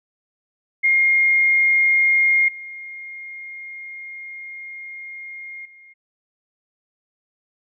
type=tone with level steps; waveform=sine; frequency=2131 Hz; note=C7; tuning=31 cents sharp; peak=-13 / -32 / -44 dBFS; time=0.83-5.94 s; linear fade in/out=20 ms; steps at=2.48 / 5.65 s; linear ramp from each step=5 ms; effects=none